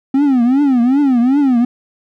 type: tone with vibrato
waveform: triangle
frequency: 261.6 Hz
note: C4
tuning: in tune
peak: -7 dBFS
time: 0.14-1.65 s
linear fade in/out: 5 ms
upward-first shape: triangle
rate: 2.6 Hz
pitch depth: 220 cents each way
effects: none

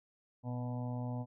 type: harmonic tone with a mistuned harmonic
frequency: 123.47 Hz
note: B2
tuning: in tune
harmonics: 1 / 2 / 4 / 5 / 6 / 7 / 8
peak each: -37 / -41 / -51 / -49 / -52 / -51 / -56 dBFS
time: 0.43-1.26 s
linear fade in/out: 50 ms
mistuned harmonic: 1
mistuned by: -29 cents
effects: none

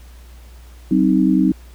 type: chord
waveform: sine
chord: C diminished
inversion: second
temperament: equal with one note detuned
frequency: 189.54 / 261.6 / 311.1 Hz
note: Gb3 / C4 / Eb4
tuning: +42 / 0 / 0 cents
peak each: -16 dBFS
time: 0.91-1.52 s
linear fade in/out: 5 ms
effects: added 60 Hz sine -38 dBFS peak until 1.74 s + pink hiss -50 dBFS RMS until 1.74 s

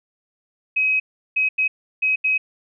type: tone bursts at uneven times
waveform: sine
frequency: 2539 Hz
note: D#7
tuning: 34 cents sharp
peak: -16 dBFS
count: 5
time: 0.76-1 / 1.36-1.49 / 1.58-1.68 / 2.02-2.16 / 2.24-2.38 s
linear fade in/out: 10 ms
effects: none

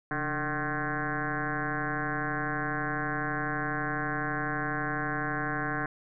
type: tone with frequency modulation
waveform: sine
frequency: 914 Hz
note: A#5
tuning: 34 cents flat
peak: -28 dBFS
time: 0.11-5.86 s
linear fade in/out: 2 ms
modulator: 155 Hz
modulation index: 5.6
effects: none

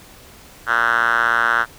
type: tone with band-pass filter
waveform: 5% pulse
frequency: 116.54 Hz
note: A#2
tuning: in tune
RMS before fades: -17 dBFS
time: 0.66-1.66 s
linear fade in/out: 50 ms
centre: 1500 Hz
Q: 5.4
effects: pink hiss -44 dBFS RMS until 1.78 s

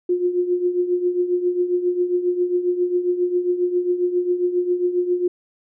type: tone with tremolo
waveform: sine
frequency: 356.7 Hz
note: F4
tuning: 37 cents sharp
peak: -14 dBFS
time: 0.09-5.28 s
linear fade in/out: 5 ms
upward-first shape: triangle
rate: 7.4 Hz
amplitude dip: 75%
effects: none

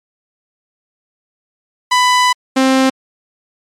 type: tone pair in turn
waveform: sawtooth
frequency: 996 / 263.8 Hz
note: B5 / C4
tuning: +14 / +14 cents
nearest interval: octave + major seventh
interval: 2300 cents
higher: first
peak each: -5 dBFS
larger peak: neither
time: 1.91-2.33 / 2.56-2.9 s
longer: first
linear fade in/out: 10 ms
effects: low-pass 8000 Hz 12 dB/octave + MP3 96 kbps

